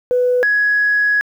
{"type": "tone pair in turn", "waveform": "sine", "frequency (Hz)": [496.3, 1673], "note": ["B4", "G#6"], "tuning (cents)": [8, 12], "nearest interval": "octave + major sixth", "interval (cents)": 2104, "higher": "second", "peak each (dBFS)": -11, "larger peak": "neither", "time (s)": [[0.11, 0.43], [0.43, 1.21]], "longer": "second", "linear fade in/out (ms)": 0, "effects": ["tanh soft clip ceiling -7 dBFS", "8-bit"]}